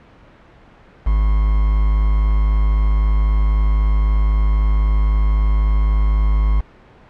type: tone with quantisation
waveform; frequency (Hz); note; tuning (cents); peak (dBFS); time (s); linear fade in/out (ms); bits
triangle; 51.91; G#1; 0; -10; 1.06-6.61; 10; 5
effects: pink hiss -46 dBFS RMS until 7.09 s + low-pass 2000 Hz 12 dB/octave